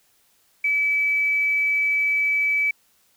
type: tone with quantisation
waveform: sine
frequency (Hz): 2297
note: D7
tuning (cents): -39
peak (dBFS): -18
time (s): 0.64-2.71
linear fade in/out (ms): 5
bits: 8
effects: white hiss -62 dBFS RMS until 3.16 s